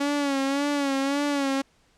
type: tone with vibrato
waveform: sawtooth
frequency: 280 Hz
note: C#4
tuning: 18 cents sharp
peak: -19 dBFS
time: 0-1.62 s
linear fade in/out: 10 ms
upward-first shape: sine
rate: 1.8 Hz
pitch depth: 62 cents each way
effects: pink hiss -63 dBFS RMS until 1.97 s + low-pass 8000 Hz 12 dB/octave